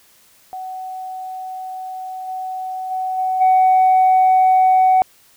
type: tone with level steps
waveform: sine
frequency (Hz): 749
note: F#5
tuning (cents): +21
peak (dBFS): -26 / -23 / -19 / -16 / -8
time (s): 0.53-5.02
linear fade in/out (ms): 0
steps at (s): 2.27 / 2.9 / 3.17 / 3.4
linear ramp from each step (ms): 20
effects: tanh soft clip ceiling -7 dBFS + white hiss -52 dBFS RMS until 5.36 s